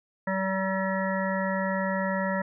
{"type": "harmonic tone", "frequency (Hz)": 191.2, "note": "G3", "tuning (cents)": -43, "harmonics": [1, 3, 5, 7, 9, 10], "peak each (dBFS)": [-29, -30, -33, -37, -36, -35], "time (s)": [0.27, 2.42], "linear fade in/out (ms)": 5, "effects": []}